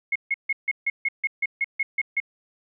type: tone bursts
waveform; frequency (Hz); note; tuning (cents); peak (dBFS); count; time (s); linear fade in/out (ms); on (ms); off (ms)
sine; 2166; C#7; -41; -20; 12; 0.12-2.202; 5; 36; 150
effects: none